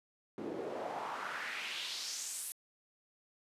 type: noise with band-pass filter sweep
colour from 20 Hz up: pink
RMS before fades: -41 dBFS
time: 0.38-2.52 s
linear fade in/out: 0 ms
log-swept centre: 290 to 11000 Hz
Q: 2.4
effects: high-pass 150 Hz 12 dB/octave + resampled to 32000 Hz